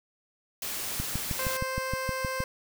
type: noise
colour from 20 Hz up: white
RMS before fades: -34 dBFS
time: 0.62-1.57 s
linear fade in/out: 2 ms
type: click train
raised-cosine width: 5 ms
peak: -19 dBFS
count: 10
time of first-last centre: 1-2.404 s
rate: 6.41 Hz
type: tone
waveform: 15% pulse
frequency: 523.3 Hz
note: C5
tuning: in tune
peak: -24 dBFS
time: 1.39-2.44 s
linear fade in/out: 2 ms
effects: none